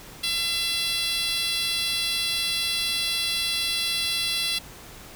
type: tone with high-pass filter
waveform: 10% pulse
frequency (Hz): 676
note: E5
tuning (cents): +43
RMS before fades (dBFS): -26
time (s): 0.23-4.59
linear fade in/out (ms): 10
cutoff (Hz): 3600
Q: 1.7
effects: pink hiss -44 dBFS RMS until 5.15 s